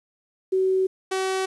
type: tone pair in turn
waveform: sine / sawtooth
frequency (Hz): 377.7 / 379.6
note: F#4 / F#4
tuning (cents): +36 / +44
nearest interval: unison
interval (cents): 8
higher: second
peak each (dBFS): -18 / -19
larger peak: first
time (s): 0.52-0.87 / 1.11-1.46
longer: neither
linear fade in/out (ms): 10
effects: resampled to 24000 Hz + 9-bit